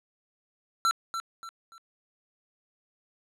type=tone with echo; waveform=square; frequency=1346 Hz; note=E6; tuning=36 cents sharp; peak=-22 dBFS; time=0.85-0.91 s; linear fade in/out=0 ms; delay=290 ms; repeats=3; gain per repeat=-9 dB; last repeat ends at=1.78 s; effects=low-pass 9000 Hz 12 dB/octave